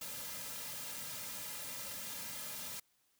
white noise with comb filter, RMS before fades -44 dBFS, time 0.01-2.8 s, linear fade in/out 5 ms, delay 2.7 ms, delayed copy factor -1, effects white hiss -75 dBFS RMS until 3.19 s

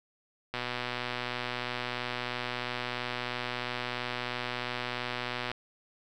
click train, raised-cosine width 0.3 ms, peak -17 dBFS, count 613, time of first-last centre 0.54-5.516 s, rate 123 Hz, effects none

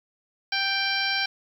harmonic tone with a mistuned harmonic, 784 Hz, G5, in tune, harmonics 1 / 2 / 3 / 4 / 5 / 6 / 7, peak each -33 / -28 / -29 / -32 / -32 / -32 / -33 dBFS, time 0.52-1.26 s, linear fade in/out 5 ms, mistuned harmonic 5, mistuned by +48 cents, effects 9-bit

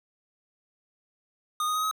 square tone with pitch steps, 1230 / 1243.6 / 1257.3 / 1271.2 Hz, D#6 / D#6 / D#6 / D#6, -20 / -1 / +18 / +37 cents, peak -26 dBFS, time 1.6-1.912 s, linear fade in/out 2 ms, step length 78 ms, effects none

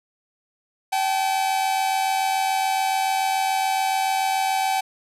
45% pulse tone pair together, 770 / 857 Hz, G5 / A5, -31 / -46 cents, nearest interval major second, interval 185 cents, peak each -21 / -27 dBFS, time 0.92-4.81 s, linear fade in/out 10 ms, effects resampled to 32000 Hz

